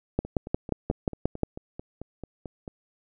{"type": "two click trains", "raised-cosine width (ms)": 2, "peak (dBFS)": [-10, -23], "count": [8, 12], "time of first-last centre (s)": [[0.19, 1.433], [0.25, 2.678]], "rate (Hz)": [5.63, 4.53], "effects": []}